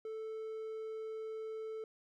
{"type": "tone", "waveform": "triangle", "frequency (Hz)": 440, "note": "A4", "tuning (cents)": 0, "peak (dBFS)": -38, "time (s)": [0.05, 1.84], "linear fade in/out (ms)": 2, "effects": []}